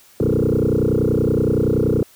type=tone with frequency modulation; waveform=sine; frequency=279 Hz; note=C#4; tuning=11 cents sharp; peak=-13 dBFS; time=0.2-2.03 s; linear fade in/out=2 ms; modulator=30.6 Hz; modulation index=6.6; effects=tanh soft clip ceiling -11 dBFS + white hiss -50 dBFS RMS until 2.15 s